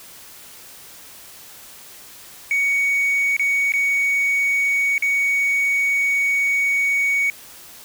triangle tone with dropouts, 2238 Hz, C#7, 16 cents sharp, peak -14 dBFS, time 2.51-7.3 s, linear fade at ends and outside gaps 1 ms, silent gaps 3.366-3.395 / 3.721-3.737 / 4.98-5.023 s, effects tanh soft clip ceiling -10 dBFS + white hiss -42 dBFS RMS until 7.84 s

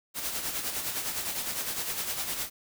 white noise with tremolo, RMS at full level -31 dBFS, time 0.14-2.5 s, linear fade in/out 50 ms, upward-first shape sine, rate 9.8 Hz, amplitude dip 50%, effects none

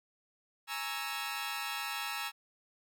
15% pulse chord, A# half-diminished seventh, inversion third, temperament equal, 830.6 / 932.3 / 1108.7 / 1318.5 Hz, G#5 / A#5 / C#6 / E6, 0 / 0 / 0 / 0 cents, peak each -35 / -35 / -39 / -33 dBFS, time 0.67-2.32 s, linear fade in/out 50 ms, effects none

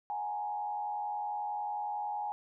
sine tone with frequency modulation, 830.6 Hz, G#5, in tune, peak -33 dBFS, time 0.1-2.32 s, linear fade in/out 0 ms, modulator 91 Hz, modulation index 0.68, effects none

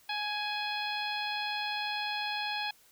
harmonic tone with a mistuned harmonic, 838 Hz, G#5, 15 cents sharp, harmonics 1 / 2 / 3 / 4 / 5 / 6, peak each -36 / -39 / -38 / -39 / -40 / -47 dBFS, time 0.09-2.71 s, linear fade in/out 5 ms, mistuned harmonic 2, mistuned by -16 cents, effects white hiss -62 dBFS RMS until 2.91 s

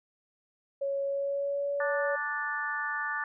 sine tone with pitch glide, 554.4 to 567.4 Hz, C#5 to C#5, 0 to +40 cents, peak -28 dBFS, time 0.81-2.16 s, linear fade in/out 10 ms, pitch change +40 cents, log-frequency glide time 1.03-1.73 s
harmonic tone, 293.7 Hz, D4, in tune, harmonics 3 / 4 / 5 / 6, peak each -39 / -36 / -36 / -33 dBFS, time 1.8-3.24 s, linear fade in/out 2 ms
effects none

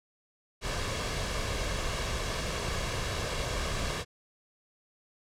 pink noise with comb filter, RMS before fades -32 dBFS, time 0.61-4.05 s, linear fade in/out 50 ms, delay 1.8 ms, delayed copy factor +0.5, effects low-pass 7000 Hz 12 dB/octave

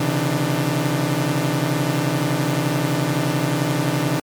sawtooth tone cluster, 130.3 / 141.9 / 164 / 299.4 Hz, C3 / C#3 / E3 / D4, -7 / +41 / -9 / +33 cents, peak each -20 dBFS, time 0-4.2 s, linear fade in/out 5 ms, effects MP3 96 kbps

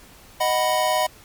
square chord, B major, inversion first, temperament equal, 622.3 / 740 / 987.8 Hz, D#5 / F#5 / B5, 0 / 0 / 0 cents, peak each -23 / -24 / -24 dBFS, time 0.4-1.07 s, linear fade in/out 10 ms, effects pink hiss -48 dBFS RMS until 1.24 s + MP3 96 kbps

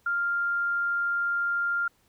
sine tone, 1396.9 Hz, F6, in tune, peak -24 dBFS, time 0.06-1.88 s, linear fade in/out 5 ms, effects pink hiss -66 dBFS RMS until 2.08 s

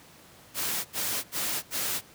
white noise bursts, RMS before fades -30 dBFS, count 4, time 0.54-2.014 s, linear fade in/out 50 ms, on 310 ms, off 78 ms, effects pink hiss -53 dBFS RMS until 2.14 s + high-pass 80 Hz 12 dB/octave

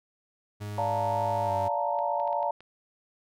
40% pulse tone with pitch glide, 103.83 to 96.88 Hz, G#2 to G2, 0 to -20 cents, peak -33 dBFS, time 0.6-1.69 s, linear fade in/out 20 ms, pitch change -120 cents, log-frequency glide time 1.45-1.52 s
sine chord, Bb major seventh, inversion first, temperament equal with one note detuned, 579.6 / 698.5 / 880 / 932.3 Hz, D5 / F5 / A5 / Bb5, -23 / 0 / 0 / 0 cents, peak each -31 dBFS, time 0.78-2.51 s, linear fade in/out 2 ms
clicks, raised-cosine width 0.3 ms, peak -34 dBFS, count 6, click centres 1.989 / 2.2 / 2.276 / 2.329 / 2.429 / 2.606 s
effects none

